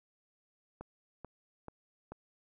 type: click train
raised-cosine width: 1 ms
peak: -30 dBFS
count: 4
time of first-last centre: 0.81-2.12 s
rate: 2.29 Hz
effects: none